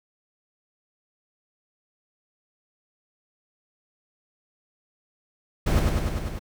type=noise with echo; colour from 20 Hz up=brown; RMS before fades=-21 dBFS; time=5.66-5.8 s; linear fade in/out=10 ms; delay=99 ms; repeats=6; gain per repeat=-2 dB; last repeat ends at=6.394 s; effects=none

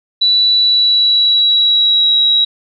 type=tone with pitch glide; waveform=sine; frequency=3951 to 3861 Hz; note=B7 to B7; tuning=0 to -40 cents; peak=-8 dBFS; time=0.21-2.45 s; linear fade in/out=10 ms; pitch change=-40 cents; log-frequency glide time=0.56-2.14 s; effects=none

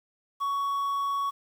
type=tone with quantisation; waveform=triangle; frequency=1118 Hz; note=C#6; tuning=14 cents sharp; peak=-24 dBFS; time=0.4-1.31 s; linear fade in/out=20 ms; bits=9; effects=none

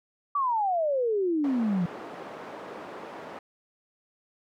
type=exponential sweep; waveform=sine; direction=down; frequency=1174.7 to 168.1 Hz; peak=-23 dBFS; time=0.35-1.86 s; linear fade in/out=5 ms
type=band-pass noise; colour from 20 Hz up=white; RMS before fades=-41 dBFS; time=1.44-3.39 s; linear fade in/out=2 ms; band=260 to 840 Hz; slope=12 dB/octave
effects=none

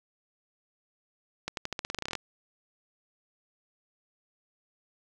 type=accelerating click train; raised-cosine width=0.2 ms; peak=-15 dBFS; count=15; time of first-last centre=1.48-2.153 s; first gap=92 ms; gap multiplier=0.89; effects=none

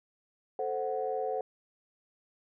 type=chord; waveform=sine; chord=F# diminished; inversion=first; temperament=equal; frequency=440 / 523.3 / 740 Hz; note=A4 / C5 / F#5; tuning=0 / 0 / 0 cents; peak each=-34 dBFS; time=0.59-1.41 s; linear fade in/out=2 ms; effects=tanh soft clip ceiling -20 dBFS

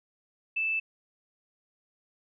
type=tone; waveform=sine; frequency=2637 Hz; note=E7; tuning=in tune; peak=-26 dBFS; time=0.56-0.8 s; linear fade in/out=10 ms; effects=none

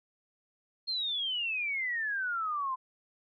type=exponential sweep; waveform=sine; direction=down; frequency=4273 to 1016 Hz; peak=-30 dBFS; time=0.87-2.76 s; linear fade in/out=20 ms; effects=none

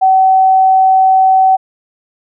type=tone; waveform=sine; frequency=760 Hz; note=F#5; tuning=46 cents sharp; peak=-5 dBFS; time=0.01-1.57 s; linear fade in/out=20 ms; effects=none

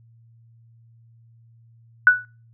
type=tone with exponential decay; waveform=sine; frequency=1480 Hz; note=F#6; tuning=in tune; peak=-5 dBFS; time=2.07-2.25 s; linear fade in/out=1 ms; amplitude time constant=38 ms; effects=noise-tail reverb RT60 0.4 s tail -26 dB re dry + added 115 Hz sine -50 dBFS peak until 2.53 s

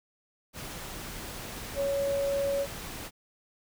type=tone in noise; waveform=sine; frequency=558 Hz; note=C#5; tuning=11 cents sharp; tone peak=-26 dBFS; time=1.75-2.67 s; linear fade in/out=50 ms; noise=pink; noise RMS=-40 dBFS; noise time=0.53-3.11 s; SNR=+11 dB; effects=none

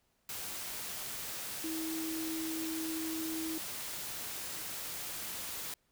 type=tone in noise; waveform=sine; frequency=321.5 Hz; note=E4; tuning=43 cents flat; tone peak=-36 dBFS; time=1.64-3.58 s; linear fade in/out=2 ms; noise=white; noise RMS=-41 dBFS; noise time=0.29-5.74 s; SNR=+2 dB; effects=pink hiss -75 dBFS RMS until 5.91 s

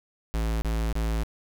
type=tone bursts; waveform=square; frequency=55.3 Hz; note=A1; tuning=9 cents sharp; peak=-25 dBFS; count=3; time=0.34-1.234 s; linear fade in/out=0 ms; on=280 ms; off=27 ms; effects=none

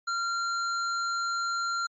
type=tone; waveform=square; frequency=1380 Hz; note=F6; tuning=21 cents flat; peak=-28 dBFS; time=0.07-1.87 s; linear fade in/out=10 ms; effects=MP3 32 kbps

